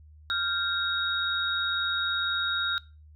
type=tone cluster; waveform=sine; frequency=1394 / 1570 / 3762 Hz; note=F6 / G6 / A#7; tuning=-4 / +2 / +15 cents; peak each=-29 / -34 / -28 dBFS; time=0.3-2.78 s; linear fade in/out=0 ms; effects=noise-tail reverb RT60 0.3 s tail -21 dB re dry + added 76 Hz sine -49 dBFS peak until 3.15 s